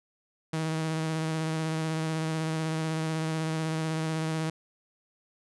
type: tone with vibrato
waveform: sawtooth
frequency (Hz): 159.2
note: D#3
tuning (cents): +40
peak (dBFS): -24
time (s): 0.53-4.5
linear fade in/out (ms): 5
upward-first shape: square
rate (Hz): 16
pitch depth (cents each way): 15
effects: resampled to 24000 Hz